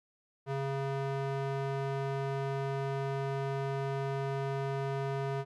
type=tone with band-pass filter; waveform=square; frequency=137 Hz; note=C#3; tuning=20 cents flat; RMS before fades=-34 dBFS; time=0.46-5.45 s; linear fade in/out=50 ms; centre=600 Hz; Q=0.58; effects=none